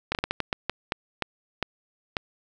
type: slowing click train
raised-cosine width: 0.3 ms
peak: -9 dBFS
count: 12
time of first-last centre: 0.12-2.168 s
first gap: 29 ms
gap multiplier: 1.34
effects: none